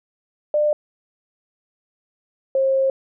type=tone pair in turn; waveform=sine; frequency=598 / 535.1 Hz; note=D5 / C5; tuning=+31 / +39 cents; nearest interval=major second; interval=192 cents; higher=first; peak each=-15 dBFS; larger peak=neither; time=0.54-0.73 / 2.55-2.9 s; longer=second; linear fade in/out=2 ms; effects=none